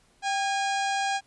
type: harmonic tone with a mistuned harmonic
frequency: 818 Hz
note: G#5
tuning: 26 cents flat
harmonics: 1 / 2 / 3 / 4 / 5 / 6 / 7 / 8 / 9 / 10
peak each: -26 / -32 / -36 / -38 / -40 / -42 / -43 / -44 / -45 / -46 dBFS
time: 0.22-1.21 s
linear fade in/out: 50 ms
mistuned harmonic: 1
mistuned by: -70 cents
effects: pink hiss -63 dBFS RMS until 1.26 s + resampled to 24000 Hz